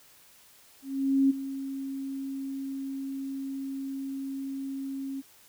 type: tone with ADSR envelope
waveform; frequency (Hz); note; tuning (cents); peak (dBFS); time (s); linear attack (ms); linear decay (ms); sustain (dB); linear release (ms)
sine; 271.4; C#4; -36; -18; 0.82-5.22; 480; 17; -14; 26
effects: white hiss -57 dBFS RMS until 5.48 s